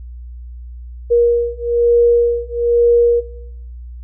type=beating tone pair; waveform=sine; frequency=473.5 / 474.6 Hz; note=A#4 / A#4; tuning=+27 / +31 cents; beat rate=1.1 Hz; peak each=-14 dBFS; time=1.1-3.21 s; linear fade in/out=20 ms; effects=noise-tail reverb RT60 0.7 s tail -17 dB re dry + added 60 Hz sine -29 dBFS peak until 4.03 s